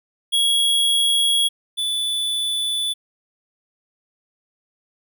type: tone pair in turn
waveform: square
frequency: 3322 / 3477 Hz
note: G#7 / A7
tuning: 0 / -21 cents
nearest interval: minor second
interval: 79 cents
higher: second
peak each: -16 / -21 dBFS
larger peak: first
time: 0.32-1.49 / 1.77-2.94 s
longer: neither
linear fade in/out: 20 ms
effects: none